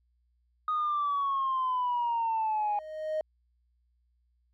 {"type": "exponential sweep", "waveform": "sine", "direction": "down", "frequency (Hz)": [1248, 820], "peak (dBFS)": -25, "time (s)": [0.68, 2.79], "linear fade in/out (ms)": 2}
{"type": "tone with exponential growth", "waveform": "triangle", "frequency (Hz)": 622, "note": "D#5", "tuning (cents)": -1, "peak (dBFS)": -23, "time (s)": [2.29, 3.21], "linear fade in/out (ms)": 2, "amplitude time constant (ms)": 200}
{"effects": ["tanh soft clip ceiling -23 dBFS", "added 60 Hz sine -68 dBFS peak until 4.53 s"]}